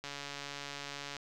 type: click train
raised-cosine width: 0.2 ms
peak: -24 dBFS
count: 161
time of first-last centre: 0.04-1.167 s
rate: 142 Hz
effects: none